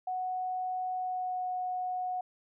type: tone with pitch glide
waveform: sine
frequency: 739 to 733 Hz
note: F#5 to F#5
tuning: -2 to -16 cents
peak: -31 dBFS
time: 0.07-2.21 s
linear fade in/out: 5 ms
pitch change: -14 cents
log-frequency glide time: 0.94-1.47 s
effects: none